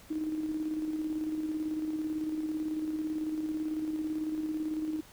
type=tone with tremolo; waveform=sine; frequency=311.1 Hz; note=D#4; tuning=in tune; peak=-29 dBFS; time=0.1-5.01 s; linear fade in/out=10 ms; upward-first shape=square; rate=18 Hz; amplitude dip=40%; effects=pink hiss -55 dBFS RMS until 5.12 s